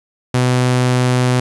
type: tone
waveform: sawtooth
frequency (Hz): 125.6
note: B2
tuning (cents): +30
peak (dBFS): -8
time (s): 0.34-1.4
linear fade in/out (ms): 5
effects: resampled to 24000 Hz + 8-bit